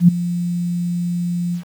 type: tone with ADSR envelope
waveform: sine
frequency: 174.61 Hz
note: F3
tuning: in tune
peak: -3 dBFS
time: 0-1.64 s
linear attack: 83 ms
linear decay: 9 ms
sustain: -15 dB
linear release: 100 ms
effects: 7-bit